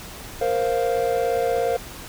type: chord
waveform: triangle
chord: Bb suspended second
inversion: none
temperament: equal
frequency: 466.2 / 523.3 / 698.5 Hz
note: Bb4 / C5 / F5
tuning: 0 / 0 / 0 cents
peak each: -21 / -22 / -23 dBFS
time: 0.41-1.77 s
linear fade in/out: 5 ms
effects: pink hiss -38 dBFS RMS until 2.08 s